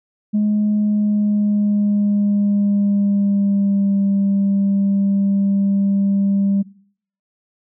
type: tone with pitch glide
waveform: sine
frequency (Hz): 209.7 to 197.93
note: G#3 to G3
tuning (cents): +17 to +17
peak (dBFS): -12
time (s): 0.33-6.63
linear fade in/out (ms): 20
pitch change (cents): -100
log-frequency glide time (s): 0.77-3.98
effects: noise-tail reverb RT60 0.6 s tail -22 dB re dry + tanh soft clip ceiling -11 dBFS